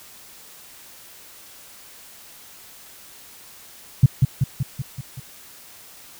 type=tone with echo; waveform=sine; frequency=131.9 Hz; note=C3; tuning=14 cents sharp; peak=-6 dBFS; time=4.03-4.06 s; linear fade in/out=5 ms; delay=190 ms; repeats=6; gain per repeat=-4 dB; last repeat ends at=5.2 s; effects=white hiss -45 dBFS RMS until 6.19 s